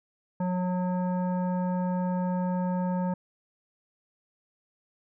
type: tone with frequency modulation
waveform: sine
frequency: 181.1 Hz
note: F#3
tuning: 37 cents flat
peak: -25 dBFS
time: 0.4-3.14 s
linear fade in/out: 5 ms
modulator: 727 Hz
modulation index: 0.68
effects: none